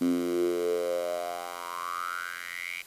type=tone with high-pass filter sweep; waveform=10% pulse; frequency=87.31 Hz; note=F2; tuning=in tune; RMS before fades=-31 dBFS; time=0.01-2.82 s; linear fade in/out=5 ms; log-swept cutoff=250 to 2400 Hz; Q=8.3; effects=white hiss -51 dBFS RMS until 2.86 s + resampled to 32000 Hz